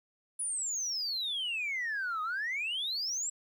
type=exponential two-way sweep; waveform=sine; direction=down then up; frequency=10080 to 1230 to 7820 Hz; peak=-30 dBFS; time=0.39-3.3 s; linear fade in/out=10 ms; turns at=2.22 s; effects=tanh soft clip ceiling -29 dBFS + 11-bit